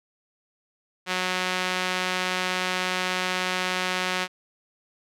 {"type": "tone with band-pass filter", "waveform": "sawtooth", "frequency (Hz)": 183.5, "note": "F#3", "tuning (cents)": -14, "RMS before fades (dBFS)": -27, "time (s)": [1.06, 4.28], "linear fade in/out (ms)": 50, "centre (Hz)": 2600, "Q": 0.8, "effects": []}